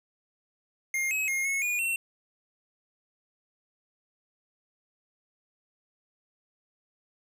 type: tone with pitch steps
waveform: square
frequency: 2125 / 2557 / 2138 / 2188 / 2443 / 2714 Hz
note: C7 / D#7 / C7 / C#7 / D#7 / E7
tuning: +26 / +47 / +37 / -23 / -32 / +50 cents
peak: -27 dBFS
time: 0.94-1.96 s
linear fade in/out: 2 ms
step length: 170 ms
effects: none